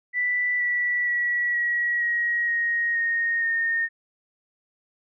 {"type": "tone with pitch steps", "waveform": "sine", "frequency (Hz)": [1975.5, 1955.1, 1934.8, 1914.8, 1895, 1875.4, 1856, 1836.8], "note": ["B6", "B6", "B6", "A#6", "A#6", "A#6", "A#6", "A#6"], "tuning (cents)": [0, -18, -36, 46, 28, 10, -8, -26], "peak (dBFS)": -21, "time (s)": [0.13, 3.89], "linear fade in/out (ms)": 50, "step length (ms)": 470, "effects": []}